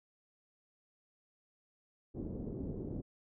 white low-pass noise, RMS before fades -41 dBFS, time 2.14-3.02 s, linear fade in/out 20 ms, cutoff 370 Hz, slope 24 dB/octave, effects none

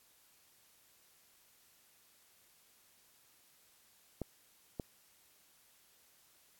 clicks, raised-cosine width 2 ms, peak -24 dBFS, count 2, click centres 4.217 / 4.798 s, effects white hiss -67 dBFS RMS until 6.59 s + AAC 64 kbps

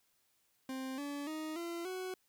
40% pulse tone with pitch steps, 262.5 / 286.3 / 312.2 / 340.4 / 371.2 Hz, C4 / D4 / D#4 / F4 / F#4, +6 / -44 / +6 / -44 / +6 cents, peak -38 dBFS, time 0.69-2.14 s, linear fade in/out 2 ms, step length 290 ms, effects white hiss -75 dBFS RMS until 2.28 s

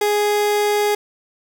30% pulse tone, 415.2 Hz, G#4, in tune, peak -13 dBFS, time 0.01-0.95 s, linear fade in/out 5 ms, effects none

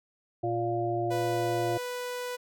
harmonic tone, 116.54 Hz, A#2, in tune, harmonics 1 / 3 / 5 / 6, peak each -34 / -30 / -37 / -31 dBFS, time 0.43-1.78 s, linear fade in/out 10 ms
sawtooth tone, 493.9 Hz, B4, in tune, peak -29 dBFS, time 1.1-2.37 s, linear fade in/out 20 ms
effects none

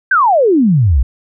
sine exponential sweep, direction down, 1624 to 55.9 Hz, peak -7 dBFS, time 0.11-1.03 s, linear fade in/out 5 ms, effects none

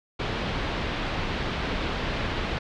pink low-pass noise, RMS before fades -29 dBFS, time 0.19-2.59 s, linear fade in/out 10 ms, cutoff 3900 Hz, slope 24 dB/octave, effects none

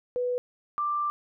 sine tone pair in turn, 493.9 / 1180.8 Hz, B4 / D6, 0 / +9 cents, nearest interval octave + minor third, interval 1509 cents, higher second, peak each -25 dBFS, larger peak neither, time 0.16-0.38 / 0.78-1.1 s, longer second, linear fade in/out 0 ms, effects none

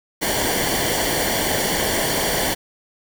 pink noise with comb filter, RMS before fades -21 dBFS, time 0.21-2.55 s, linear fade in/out 20 ms, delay 0.78 ms, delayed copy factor -0.7, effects none

